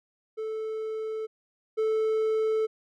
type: tone pair in turn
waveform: triangle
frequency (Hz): 438.3 / 438.3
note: A4 / A4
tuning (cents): -7 / -7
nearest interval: unison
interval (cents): 0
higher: neither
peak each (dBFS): -28 / -21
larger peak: second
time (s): 0.37-1.27 / 1.77-2.67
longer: neither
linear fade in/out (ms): 20
effects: none